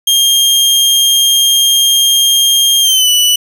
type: tone with pitch glide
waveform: sawtooth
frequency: 3215 to 2965 Hz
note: G7 to F#7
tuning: +43 to +3 cents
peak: -4 dBFS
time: 0.07-3.36 s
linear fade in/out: 5 ms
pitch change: -140 cents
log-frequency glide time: 2.81-3.09 s
effects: none